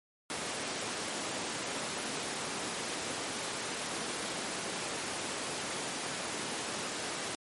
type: high-pass noise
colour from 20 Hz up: pink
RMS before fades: -37 dBFS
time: 0.3-7.35 s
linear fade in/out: 0 ms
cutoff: 240 Hz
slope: 12 dB/octave
effects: MP3 48 kbps